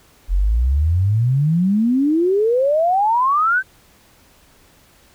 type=exponential sweep; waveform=sine; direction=up; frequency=42.41 to 1578 Hz; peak=-13 dBFS; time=0.28-3.63 s; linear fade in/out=50 ms; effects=pink hiss -52 dBFS RMS until 5.14 s